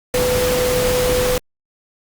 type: tone in noise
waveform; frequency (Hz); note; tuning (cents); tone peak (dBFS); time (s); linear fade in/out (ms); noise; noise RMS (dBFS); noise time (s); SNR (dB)
sine; 499.5; B4; +20; -16; 0.14-1.38; 2; pink; -21; 0.14-1.38; +2
effects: Opus 48 kbps